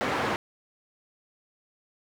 white band-pass noise, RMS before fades -28 dBFS, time 0.01-0.36 s, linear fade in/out 0 ms, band 110 to 1400 Hz, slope 12 dB/octave, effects none

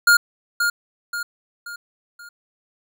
square tone with echo, 1417 Hz, F6, 25 cents sharp, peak -11 dBFS, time 0.07-0.17 s, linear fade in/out 5 ms, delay 530 ms, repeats 4, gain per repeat -7 dB, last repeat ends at 2.29 s, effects none

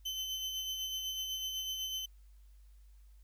35% pulse tone with tremolo, 3059 Hz, G7, 43 cents flat, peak -33 dBFS, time 0.05-2.06 s, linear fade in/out 10 ms, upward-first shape sine, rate 8 Hz, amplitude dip 35%, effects added 50 Hz sine -55 dBFS peak until 3.23 s + white hiss -75 dBFS RMS until 3.23 s

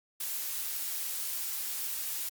blue noise, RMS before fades -35 dBFS, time 0.2-2.29 s, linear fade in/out 5 ms, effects Opus 48 kbps

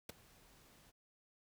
pink noise with ADSR envelope, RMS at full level -43 dBFS, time 0.09-0.92 s, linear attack 4 ms, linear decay 13 ms, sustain -22 dB, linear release 28 ms, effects none

